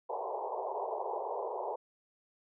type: band-pass noise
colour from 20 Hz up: white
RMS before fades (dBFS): -37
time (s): 0.09-1.76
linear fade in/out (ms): 10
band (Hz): 380 to 1000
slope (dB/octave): 96
effects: none